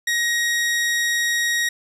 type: tone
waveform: sawtooth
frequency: 1887 Hz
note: A#6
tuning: 21 cents sharp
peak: -15 dBFS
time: 0.07-1.69 s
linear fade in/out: 5 ms
effects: low-pass 11000 Hz 12 dB/octave + 9-bit